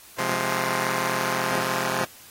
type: chord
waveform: 5% pulse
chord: F minor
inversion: second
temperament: just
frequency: 130.96 / 174.61 / 209.5 Hz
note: C3 / F3 / Ab3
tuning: +2 / 0 / +15 cents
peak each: -18 dBFS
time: 0.18-2.05 s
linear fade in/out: 10 ms
effects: white hiss -48 dBFS RMS until 2.3 s + AAC 48 kbps